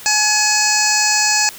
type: harmonic tone with a mistuned harmonic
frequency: 848 Hz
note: G#5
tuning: 36 cents sharp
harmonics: 1 / 2 / 3 / 5 / 6 / 7 / 8 / 9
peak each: -21 / -21 / -21 / -21 / -21 / -21 / -21 / -21 dBFS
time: 0.06-1.49 s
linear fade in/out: 0 ms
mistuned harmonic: 5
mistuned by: +63 cents
effects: white hiss -36 dBFS RMS until 1.58 s